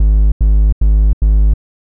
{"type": "tone bursts", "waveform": "triangle", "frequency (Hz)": 51.9, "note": "G#1", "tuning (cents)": 0, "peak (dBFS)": -4, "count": 4, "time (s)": [0, 1.538], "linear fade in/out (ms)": 5, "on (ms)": 320, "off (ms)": 86, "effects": []}